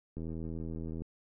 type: click train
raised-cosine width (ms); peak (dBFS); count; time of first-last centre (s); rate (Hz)
3; -28; 70; 0.17-1.02; 81.2
effects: none